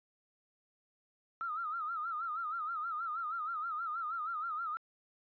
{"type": "tone with vibrato", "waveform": "triangle", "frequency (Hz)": 1296, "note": "E6", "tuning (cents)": -30, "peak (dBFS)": -31, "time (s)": [1.41, 4.77], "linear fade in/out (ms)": 0, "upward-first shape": "sine", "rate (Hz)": 6.3, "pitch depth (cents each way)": 120, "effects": ["tanh soft clip ceiling -33 dBFS", "resampled to 11025 Hz"]}